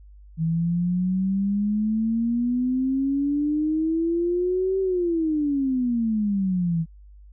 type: exponential two-way sweep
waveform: sine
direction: up then down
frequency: 160.1 to 385.9 to 160.1 Hz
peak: -20 dBFS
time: 0.37-6.86 s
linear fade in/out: 50 ms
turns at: 4.8 s
effects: added 50 Hz sine -44 dBFS peak until 7.32 s